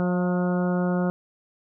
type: harmonic tone with a mistuned harmonic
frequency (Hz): 179.5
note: F3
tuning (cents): +48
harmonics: 1 / 2 / 3 / 4 / 5 / 6 / 7 / 8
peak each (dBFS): -22 / -30 / -30 / -35 / -39 / -42 / -39 / -38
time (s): 0-1.1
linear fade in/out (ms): 0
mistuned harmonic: 4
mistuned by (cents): -25
effects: none